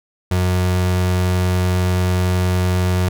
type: tone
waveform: 35% pulse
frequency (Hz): 91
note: F#2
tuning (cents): -28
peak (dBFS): -13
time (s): 0.31-3.09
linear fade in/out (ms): 5
effects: none